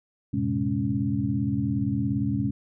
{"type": "tone cluster", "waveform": "sine", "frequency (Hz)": [90.5, 111.2, 128.6, 206.8, 277.7], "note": ["F#2", "A2", "C3", "G#3", "C#4"], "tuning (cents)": [-38, 19, -30, -7, 3], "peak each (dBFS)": [-34, -31, -29, -28, -28], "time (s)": [0.33, 2.51], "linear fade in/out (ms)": 10, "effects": []}